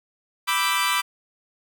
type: chord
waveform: 20% pulse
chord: E minor seventh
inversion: second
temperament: equal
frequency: 987.8 / 1174.7 / 1318.5 / 1568 Hz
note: B5 / D6 / E6 / G6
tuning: 0 / 0 / 0 / 0 cents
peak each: -20 / -19 / -24 / -24 dBFS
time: 0.47-1.02 s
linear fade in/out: 20 ms
effects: none